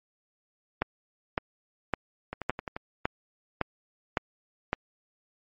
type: two click trains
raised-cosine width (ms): 0.5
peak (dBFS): -10 / -19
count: 8 / 6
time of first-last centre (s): 0.82-4.731 / 2.33-2.765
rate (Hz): 1.79 / 11.5
effects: MP3 32 kbps